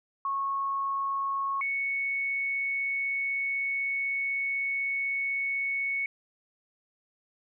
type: tone pair in turn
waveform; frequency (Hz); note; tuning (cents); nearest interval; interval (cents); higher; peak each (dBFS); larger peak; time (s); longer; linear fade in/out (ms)
sine; 1098 / 2216; C#6 / C#7; -17 / -1; octave; 1216; second; -27; neither; 0.25-1.61 / 1.61-6.06; second; 2
effects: none